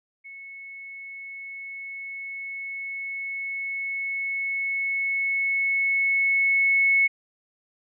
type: tone with level ramp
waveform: sine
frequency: 2200 Hz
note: C#7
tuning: 14 cents flat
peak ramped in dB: -39 to -16 dBFS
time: 0.24-7.08 s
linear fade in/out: 20 ms
effects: none